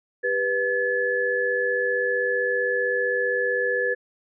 sine tone cluster, 397.3 / 492.8 / 1717 Hz, G4 / B4 / A6, +23 / -4 / -43 cents, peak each -30 / -24 / -24 dBFS, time 0.23-3.95 s, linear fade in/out 20 ms, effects none

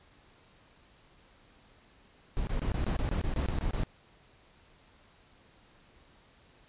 brown noise bursts, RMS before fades -30 dBFS, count 12, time 2.37-3.834 s, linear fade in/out 0 ms, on 100 ms, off 24 ms, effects pink hiss -61 dBFS RMS until 6.68 s + resampled to 8000 Hz

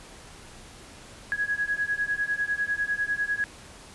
sine beating tone pair, 1661.2 / 1671.2 Hz, G#6 / G#6, 0 / +10 cents, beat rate 10 Hz, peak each -28 dBFS, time 1.32-3.44 s, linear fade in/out 0 ms, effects pink hiss -47 dBFS RMS until 3.94 s + resampled to 24000 Hz

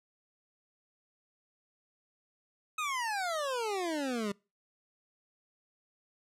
25% pulse exponential sweep, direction down, 1282 to 196 Hz, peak -28 dBFS, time 2.78-4.32 s, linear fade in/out 5 ms, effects noise-tail reverb RT60 0.3 s tail -26 dB re dry + low-pass 10000 Hz 12 dB/octave

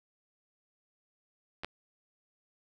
clicks, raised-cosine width 0.3 ms, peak -24 / -19 dBFS, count 2, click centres 1.635 / 1.646 s, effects none

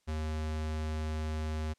square tone, 77.78 Hz, D#2, in tune, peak -33 dBFS, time 0.07-1.74 s, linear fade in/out 20 ms, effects white hiss -75 dBFS RMS until 1.78 s + low-pass 8000 Hz 12 dB/octave

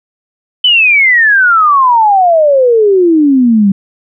sine exponential sweep, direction down, 3057 to 191.3 Hz, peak -4 dBFS, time 0.64-3.72 s, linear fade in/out 5 ms, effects none

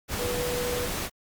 sine tone in noise, 489.9 Hz, B4, 14 cents flat, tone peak -29 dBFS, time 0.17-0.89 s, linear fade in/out 50 ms, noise pink, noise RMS -31 dBFS, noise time 0.08-1.1 s, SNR -1 dB, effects Opus 48 kbps

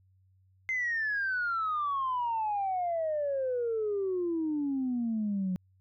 sine exponential sweep, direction down, 2090 to 180 Hz, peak -27 dBFS, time 0.69-5.56 s, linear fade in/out 0 ms, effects tanh soft clip ceiling -24 dBFS + added 94 Hz sine -62 dBFS peak until 5.8 s

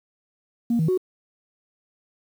sine tone with pitch steps, 235 / 159.9 / 370.2 Hz, A#3 / D#3 / F#4, +14 / +48 / +1 cents, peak -17 dBFS, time 0.7-0.976 s, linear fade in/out 5 ms, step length 92 ms, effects tanh soft clip ceiling -15 dBFS + 8-bit

